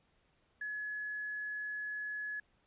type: tone with quantisation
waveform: sine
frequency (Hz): 1697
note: G#6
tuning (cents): +37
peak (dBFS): -37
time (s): 0.61-2.4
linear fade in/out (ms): 5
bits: 10
effects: pink hiss -73 dBFS RMS until 2.66 s + resampled to 8000 Hz